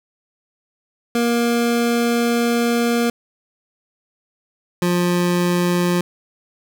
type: tone pair in turn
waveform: 25% pulse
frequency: 236 / 176.36 Hz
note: A#3 / F3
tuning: +22 / +17 cents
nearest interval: perfect fourth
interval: 505 cents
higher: first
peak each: -12 dBFS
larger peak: neither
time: 1.15-3.1 / 4.82-6.01 s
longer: first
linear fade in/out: 2 ms
effects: none